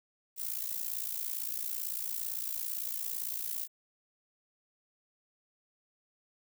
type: noise with amplitude modulation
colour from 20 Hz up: violet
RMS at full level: -33 dBFS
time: 0.36-3.68 s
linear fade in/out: 50 ms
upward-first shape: sine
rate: 57.8 Hz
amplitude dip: 80%
effects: none